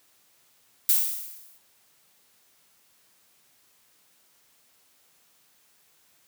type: noise with exponential decay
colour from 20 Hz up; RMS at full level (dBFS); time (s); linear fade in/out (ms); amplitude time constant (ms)
violet; -18; 0.89-1.58; 1; 150
effects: white hiss -63 dBFS RMS until 6.27 s + high-pass 80 Hz 12 dB/octave